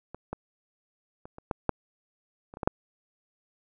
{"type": "clicks", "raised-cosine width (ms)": 1, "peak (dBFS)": [-25, -19, -29, -29, -14, -9, -30, -26, -17, -6], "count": 10, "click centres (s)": [0.146, 0.33, 1.255, 1.384, 1.512, 1.693, 2.539, 2.571, 2.632, 2.675], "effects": []}